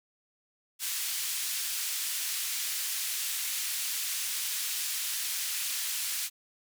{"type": "band-pass noise", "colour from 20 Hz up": "white", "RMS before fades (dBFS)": -33, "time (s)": [0.79, 6.3], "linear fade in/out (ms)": 50, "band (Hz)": [2100, 14000], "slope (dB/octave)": 12, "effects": []}